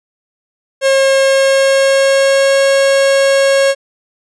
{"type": "tone with pitch glide", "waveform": "45% pulse", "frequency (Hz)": [540, 547.2], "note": ["C#5", "C#5"], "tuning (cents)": [-45, -23], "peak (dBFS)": -8, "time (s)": [0.81, 3.75], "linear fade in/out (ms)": 50, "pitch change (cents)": 22, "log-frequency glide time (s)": [1.22, 2.6], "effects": ["resampled to 22050 Hz"]}